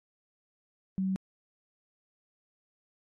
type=tone; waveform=sine; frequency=190 Hz; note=F#3; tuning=46 cents sharp; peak=-27 dBFS; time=0.98-1.16 s; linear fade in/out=0 ms; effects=AAC 32 kbps